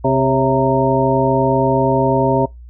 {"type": "harmonic tone with a mistuned harmonic", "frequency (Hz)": 132.1, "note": "C3", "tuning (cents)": 17, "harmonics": [1, 2, 3, 4, 5, 7], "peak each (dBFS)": [-19, -19, -19, -19, -19, -19], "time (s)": [0.04, 2.46], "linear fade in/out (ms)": 10, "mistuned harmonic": 4, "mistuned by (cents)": 66, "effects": ["noise-tail reverb RT60 0.2 s tail -25 dB re dry", "added 60 Hz sine -34 dBFS peak until 2.69 s"]}